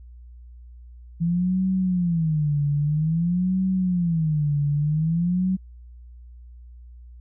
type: tone with vibrato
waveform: sine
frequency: 164.9 Hz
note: E3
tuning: 1 cent sharp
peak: -19 dBFS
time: 1.2-5.57 s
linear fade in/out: 20 ms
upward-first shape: sine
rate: 0.51 Hz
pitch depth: 230 cents each way
effects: added 60 Hz sine -41 dBFS peak until 7.2 s